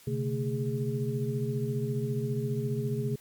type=tone cluster; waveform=sine; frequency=128 / 142.7 / 222.5 / 413.1 Hz; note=C3 / D3 / A3 / G#4; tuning=-38 / -49 / +20 / -9 cents; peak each=-31 / -34 / -35 / -34 dBFS; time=0.07-3.16 s; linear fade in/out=5 ms; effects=white hiss -56 dBFS RMS until 3.2 s + MP3 96 kbps